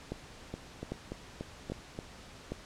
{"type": "two click trains", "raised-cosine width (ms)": 2, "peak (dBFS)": [-22, -24], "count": [4, 6], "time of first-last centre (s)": [[0.12, 2.52], [0.54, 1.989]], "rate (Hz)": [1.25, 3.45], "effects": ["pink hiss -51 dBFS RMS until 2.65 s", "low-pass 7000 Hz 12 dB/octave"]}